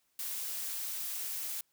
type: noise with amplitude modulation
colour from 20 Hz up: blue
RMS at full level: -36 dBFS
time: 0.19-1.61 s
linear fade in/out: 2 ms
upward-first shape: sine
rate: 227 Hz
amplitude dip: 40%
effects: white hiss -75 dBFS RMS until 1.72 s